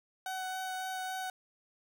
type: tone with vibrato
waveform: 30% pulse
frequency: 750 Hz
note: F#5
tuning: 23 cents sharp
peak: -33 dBFS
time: 0.26-1.3 s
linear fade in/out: 2 ms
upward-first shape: sine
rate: 3.6 Hz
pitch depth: 10 cents each way
effects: none